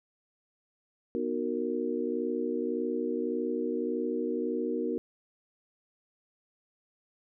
sine chord, B major seventh, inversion none, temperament just, 246.9 / 308.7 / 370.4 / 463 Hz, B3 / D#4 / F#4 / A#4, 0 / -14 / +2 / -12 cents, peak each -34 / -35 / -34 / -33 dBFS, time 1.15-4.98 s, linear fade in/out 0 ms, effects none

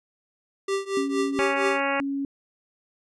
square tone with tremolo, 392 Hz, G4, in tune, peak -22 dBFS, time 0.68-1.8 s, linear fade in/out 5 ms, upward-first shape triangle, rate 4.3 Hz, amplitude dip 95%
sine tone, 277.2 Hz, C#4, in tune, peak -25 dBFS, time 0.97-2.25 s, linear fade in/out 2 ms
harmonic tone, 277.2 Hz, C#4, in tune, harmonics 1 / 2 / 3 / 4 / 5 / 6 / 7 / 8 / 9 / 10, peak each -25 / -28 / -30 / -31 / -32 / -33 / -33 / -34 / -35 / -35 dBFS, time 1.39-2 s, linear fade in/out 0 ms
effects resampled to 22050 Hz

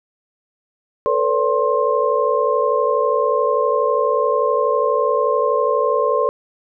sine tone cluster, 443.3 / 495.1 / 568 / 1059 Hz, A4 / B4 / C#5 / C6, +13 / +4 / +42 / +21 cents, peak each -20 dBFS, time 1.06-6.29 s, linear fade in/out 0 ms, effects none

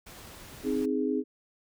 pink noise, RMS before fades -47 dBFS, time 0.06-0.86 s, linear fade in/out 10 ms
sine chord, Ab major, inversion first, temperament equal, 261.6 / 311.1 / 415.3 Hz, C4 / Eb4 / Ab4, 0 / 0 / 0 cents, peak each -29 / -31 / -30 dBFS, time 0.63-1.24 s, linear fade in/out 50 ms
effects none

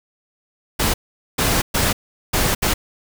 pink noise bursts at uneven times, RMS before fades -18 dBFS, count 5, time 0.79-0.94 / 1.38-1.62 / 1.74-1.93 / 2.33-2.55 / 2.62-2.74 s, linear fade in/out 10 ms, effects none

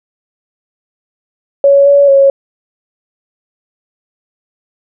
sine tone with pitch steps, 559 / 566 / 550 Hz, C#5 / C#5 / C#5, +14 / +36 / -14 cents, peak -3 dBFS, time 1.64-2.3 s, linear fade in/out 2 ms, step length 220 ms, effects none

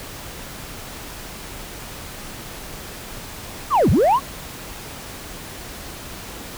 sine linear two-way sweep, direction down then up, 1274 to 63.2 to 1148 Hz, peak -10 dBFS, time 3.7-4.2 s, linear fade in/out 50 ms, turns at 3.9 s, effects tanh soft clip ceiling -11 dBFS + pink hiss -35 dBFS RMS until 6.57 s

